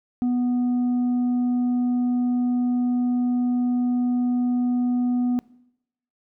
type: tone with tanh clipping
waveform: triangle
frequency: 246.2 Hz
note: B3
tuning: 5 cents flat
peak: -20 dBFS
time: 0.22-5.39 s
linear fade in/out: 0 ms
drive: 8 dB
effects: noise-tail reverb RT60 0.8 s tail -22 dB re dry